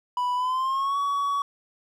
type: tone with pitch glide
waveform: triangle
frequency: 987.8 to 1128.1 Hz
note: B5 to C#6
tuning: 0 to +30 cents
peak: -21 dBFS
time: 0.17-1.42 s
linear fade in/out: 2 ms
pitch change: +230 cents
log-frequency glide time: 0.35-0.98 s
effects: none